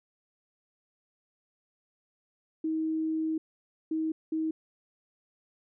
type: tone bursts at uneven times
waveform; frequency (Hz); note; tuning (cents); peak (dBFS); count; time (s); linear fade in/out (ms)
sine; 317.5; D#4; +35; -27; 3; 2.64-3.38 / 3.91-4.12 / 4.32-4.51; 5
effects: none